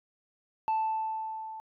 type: tone with level ramp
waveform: sine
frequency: 880 Hz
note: A5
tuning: in tune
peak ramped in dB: -22 to -39 dBFS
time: 0.68-1.6 s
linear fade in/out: 0 ms
effects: tanh soft clip ceiling -24 dBFS